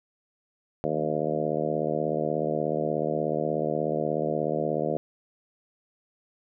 harmonic tone with a mistuned harmonic, 76.6 Hz, D#2, 27 cents flat, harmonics 2 / 3 / 4 / 5 / 6 / 7 / 8 / 9, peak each -34 / -35 / -34 / -33 / -32 / -31 / -32 / -34 dBFS, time 0.84-4.97 s, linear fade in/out 0 ms, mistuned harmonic 2, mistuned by +31 cents, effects none

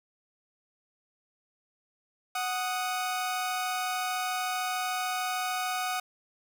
sawtooth tone pair together, 740 / 1244.5 Hz, F#5 / D#6, 0 / 0 cents, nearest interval major sixth, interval 900 cents, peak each -27 / -30 dBFS, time 2.35-6 s, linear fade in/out 5 ms, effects none

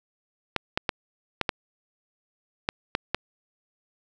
clicks, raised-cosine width 0.3 ms, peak -7 dBFS, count 8, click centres 0.563 / 0.775 / 0.892 / 1.413 / 1.492 / 2.689 / 2.951 / 3.146 s, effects none

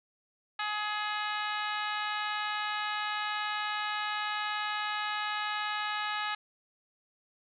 harmonic tone, 420.9 Hz, G#4, 23 cents sharp, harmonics 2 / 3 / 4 / 5 / 6 / 7 / 8 / 9 / 10, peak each -37 / -36 / -37 / -42 / -42 / -42 / -48 / -44 / -50 dBFS, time 0.59-6.35 s, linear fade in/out 5 ms, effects none

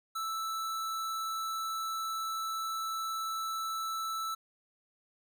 square tone, 1318.5 Hz, E6, in tune, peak -34 dBFS, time 0.15-4.35 s, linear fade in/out 10 ms, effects none

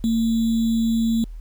sine tone with sample-and-hold, 227.1 Hz, A#3, 45 cents flat, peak -17 dBFS, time 0.04-1.24 s, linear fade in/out 0 ms, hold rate 3675 Hz, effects added 40 Hz sine -32 dBFS peak until 1.4 s + pink hiss -62 dBFS RMS until 1.4 s

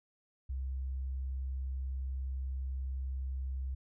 sine tone, 65.8 Hz, C2, 10 cents sharp, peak -34 dBFS, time 0.49-3.75 s, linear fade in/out 10 ms, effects none

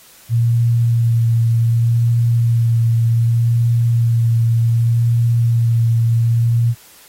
sine tone with vibrato, 116.54 Hz, A#2, in tune, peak -11 dBFS, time 0.29-6.75 s, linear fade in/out 50 ms, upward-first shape sine, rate 0.66 Hz, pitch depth 17 cents each way, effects white hiss -45 dBFS RMS until 7.08 s + AAC 48 kbps

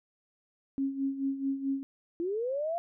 sine tone with tremolo, 272.5 Hz, C#4, 29 cents flat, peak -26 dBFS, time 0.78-1.83 s, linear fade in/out 0 ms, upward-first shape sine, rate 4.6 Hz, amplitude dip 70%
sine linear sweep, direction up, 328.4 to 698.5 Hz, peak -29 dBFS, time 2.2-2.78 s, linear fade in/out 0 ms
effects none

